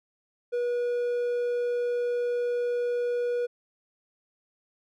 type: tone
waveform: triangle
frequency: 484 Hz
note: B4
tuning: 35 cents flat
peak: -23 dBFS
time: 0.52-3.47 s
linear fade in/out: 20 ms
effects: none